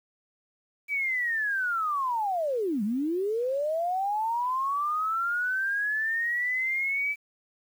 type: linear two-way sweep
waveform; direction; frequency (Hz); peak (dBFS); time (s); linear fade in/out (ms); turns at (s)
sine; down then up; 2317 to 194.8 to 2317; -25; 0.88-7.16; 50; 2.83
effects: 9-bit